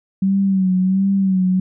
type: tone with vibrato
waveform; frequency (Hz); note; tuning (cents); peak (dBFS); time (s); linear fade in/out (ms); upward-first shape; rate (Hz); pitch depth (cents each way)
sine; 190.3; F#3; +49; -13; 0.22-1.6; 5; sine; 1.4; 56
effects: none